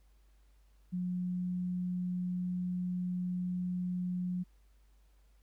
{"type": "tone", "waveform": "sine", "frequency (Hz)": 180.1, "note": "F#3", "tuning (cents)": -46, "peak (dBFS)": -32, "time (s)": [0.92, 4.44], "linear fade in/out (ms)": 20, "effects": ["added 50 Hz sine -61 dBFS peak until 5.42 s", "pink hiss -75 dBFS RMS until 5.42 s"]}